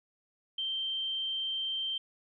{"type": "tone", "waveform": "sine", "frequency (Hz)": 3136, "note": "G7", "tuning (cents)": 0, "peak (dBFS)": -31, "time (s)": [0.58, 1.98], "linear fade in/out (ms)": 5, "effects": []}